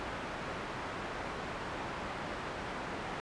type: low-pass noise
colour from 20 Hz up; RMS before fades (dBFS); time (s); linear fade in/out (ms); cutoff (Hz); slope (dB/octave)
white; -40; 0-3.2; 0; 1400; 12
effects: resampled to 22050 Hz